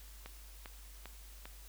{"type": "click train", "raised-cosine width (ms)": 0.3, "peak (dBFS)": -30, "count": 4, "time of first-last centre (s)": [0.26, 1.455], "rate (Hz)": 2.51, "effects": ["added 50 Hz sine -51 dBFS peak until 1.68 s", "white hiss -58 dBFS RMS until 1.68 s"]}